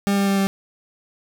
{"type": "tone with pitch steps", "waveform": "40% pulse", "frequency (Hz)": [199.8, 198.31, 196.82, 195.35], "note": ["G3", "G3", "G3", "G3"], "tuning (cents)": [33, 20, 7, -6], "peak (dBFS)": -16, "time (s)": [0.07, 0.47], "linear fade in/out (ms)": 0, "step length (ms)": 100, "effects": []}